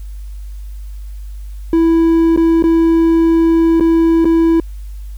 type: tone with dropouts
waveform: triangle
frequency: 329.6 Hz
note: E4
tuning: in tune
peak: -6 dBFS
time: 1.73-4.6 s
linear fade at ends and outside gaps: 2 ms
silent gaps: 2.363-2.374 / 2.625-2.639 / 3.799-3.807 / 4.246-4.253 s
effects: added 50 Hz sine -25 dBFS peak until 5.17 s + white hiss -51 dBFS RMS until 5.17 s